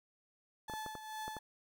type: tone with tremolo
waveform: 35% pulse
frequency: 867 Hz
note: A5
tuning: 26 cents flat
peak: -38 dBFS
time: 0.68-1.39 s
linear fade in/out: 5 ms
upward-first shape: triangle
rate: 2.3 Hz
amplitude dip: 65%
type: clicks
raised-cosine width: 1 ms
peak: -30 dBFS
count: 6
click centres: 0.698 / 0.737 / 0.863 / 0.953 / 1.28 / 1.367 s
effects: none